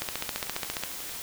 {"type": "two click trains", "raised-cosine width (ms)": 0.2, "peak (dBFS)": [-23, -12], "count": [9, 13], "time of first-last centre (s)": [[0.38, 1.094], [0.02, 0.836]], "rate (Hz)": [11.2, 14.7], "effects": ["white hiss -38 dBFS RMS until 1.22 s"]}